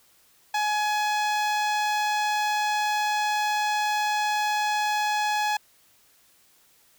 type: tone with notch filter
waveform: sawtooth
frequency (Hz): 842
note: G#5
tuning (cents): +24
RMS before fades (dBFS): -25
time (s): 0.54-5.57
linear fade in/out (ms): 5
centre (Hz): 11000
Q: 0.73
effects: white hiss -60 dBFS RMS until 6.98 s